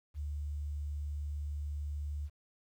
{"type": "tone", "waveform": "sine", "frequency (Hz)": 73.42, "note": "D2", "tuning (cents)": 0, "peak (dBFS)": -35, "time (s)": [0.14, 2.3], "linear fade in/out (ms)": 50, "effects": ["11-bit"]}